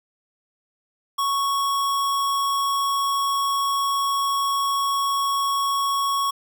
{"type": "tone", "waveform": "square", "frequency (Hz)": 1108.7, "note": "C#6", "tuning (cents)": 0, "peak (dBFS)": -21, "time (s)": [1.18, 6.31], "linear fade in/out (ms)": 10, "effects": ["9-bit"]}